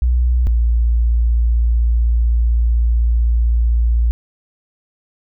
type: tone pair in turn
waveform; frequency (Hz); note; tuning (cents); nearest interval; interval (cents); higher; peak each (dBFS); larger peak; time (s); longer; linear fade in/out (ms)
sine; 61 / 57.9; B1 / A#1; -21 / -11; minor second; 90; first; -11; neither; 0.02-0.47 / 0.47-4.11; second; 0
effects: none